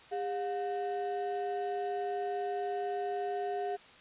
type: ring-modulated tone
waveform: triangle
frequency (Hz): 561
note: C#5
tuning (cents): +21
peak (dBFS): -27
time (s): 0.11-3.77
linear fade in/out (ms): 20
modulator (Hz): 157
effects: white hiss -55 dBFS RMS until 4 s + resampled to 8000 Hz